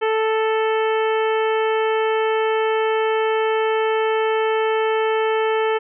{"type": "harmonic tone", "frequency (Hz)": 440, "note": "A4", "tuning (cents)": 0, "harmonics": [1, 2, 3, 4, 5, 6, 7], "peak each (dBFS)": [-18, -24, -28, -30, -32, -34, -35], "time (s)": [0.01, 5.79], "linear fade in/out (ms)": 20, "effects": []}